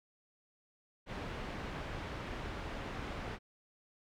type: low-pass noise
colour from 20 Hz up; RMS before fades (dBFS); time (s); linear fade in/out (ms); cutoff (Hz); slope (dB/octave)
pink; -42; 1.06-3.39; 50; 2600; 12
effects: none